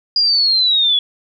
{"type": "linear sweep", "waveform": "sine", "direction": "down", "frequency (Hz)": [4880, 3360], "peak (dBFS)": -11, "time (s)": [0.16, 0.99], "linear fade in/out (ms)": 2, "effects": []}